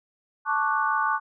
sine chord, D major seventh, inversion second, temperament equal, 880 / 1108.7 / 1174.7 / 1480 Hz, A5 / C#6 / D6 / F#6, 0 / 0 / 0 / 0 cents, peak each -27 dBFS, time 0.45-1.2 s, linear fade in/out 50 ms, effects none

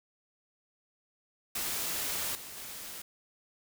white noise with level steps, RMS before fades -34 / -45 / -43 dBFS, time 1.55-3.02 s, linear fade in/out 5 ms, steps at 2.35 / 2.57 s, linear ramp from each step 2 ms, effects none

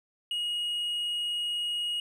triangle tone, 2884 Hz, F#7, 45 cents flat, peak -27 dBFS, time 0.31-2 s, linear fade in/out 2 ms, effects none

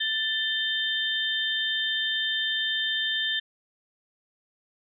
sine tone cluster, 1764 / 3120 / 3611 Hz, A6 / G7 / A7, +4 / -9 / +44 cents, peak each -29 dBFS, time 0-3.4 s, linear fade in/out 10 ms, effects none

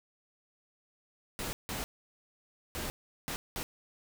pink noise bursts at uneven times, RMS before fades -37 dBFS, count 5, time 1.39-1.53 / 1.69-1.84 / 2.75-2.9 / 3.28-3.36 / 3.56-3.63 s, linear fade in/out 0 ms, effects none

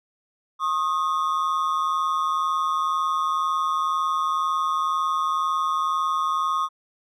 triangle ring-modulated tone, 1163 Hz, D6, 17 cents flat, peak -16 dBFS, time 0.59-6.69 s, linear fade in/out 50 ms, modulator 81 Hz, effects none

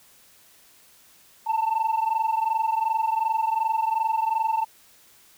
sine tone pair together, 880 / 902.7 Hz, A5 / A5, 0 / +44 cents, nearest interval unison, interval 44 cents, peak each -22 dBFS, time 1.46-4.65 s, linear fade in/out 20 ms, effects tanh soft clip ceiling -18 dBFS + white hiss -55 dBFS RMS until 5.37 s

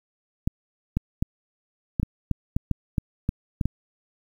clicks, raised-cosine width 5 ms, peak -10 dBFS, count 12, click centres 0.475 / 0.97 / 1.225 / 1.998 / 2.031 / 2.313 / 2.565 / 2.713 / 2.982 / 3.291 / 3.612 / 3.656 s, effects 8-bit

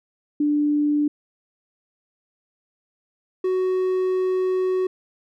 sine / triangle tone pair in turn, 294.9 / 371.6 Hz, D4 / F#4, +7 / +7 cents, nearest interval major third, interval 400 cents, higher second, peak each -17 dBFS, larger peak neither, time 0.4-1.08 / 3.44-4.87 s, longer second, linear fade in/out 5 ms, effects none

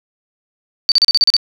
sine tone bursts, 4587 Hz, D8, 42 cents flat, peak -7 dBFS, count 8, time 0.89-1.366 s, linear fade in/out 0 ms, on 28 ms, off 36 ms, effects none

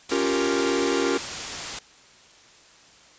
white noise, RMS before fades -31 dBFS, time 0.09-1.79 s, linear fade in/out 5 ms
45% pulse chord, G half-diminished seventh, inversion second, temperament equal, 277.2 / 349.2 / 392 / 466.2 Hz, Db4 / F4 / G4 / Bb4, 0 / 0 / 0 / 0 cents, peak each -27 dBFS, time 0.11-1.18 s, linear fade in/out 10 ms
effects white hiss -52 dBFS RMS until 3.18 s + resampled to 16000 Hz

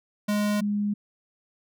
square / sine tone pair in turn, 207.7 / 206 Hz, G#3 / G#3, 0 / -14 cents, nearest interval unison, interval 14 cents, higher first, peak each -23 dBFS, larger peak neither, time 0.28-0.61 / 0.61-0.94 s, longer neither, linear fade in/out 10 ms, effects none

